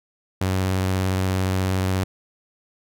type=tone with vibrato; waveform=sawtooth; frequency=94 Hz; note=F#2; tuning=28 cents sharp; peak=-16 dBFS; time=0.41-2.04 s; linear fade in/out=5 ms; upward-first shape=triangle; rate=17 Hz; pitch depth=24 cents each way; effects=none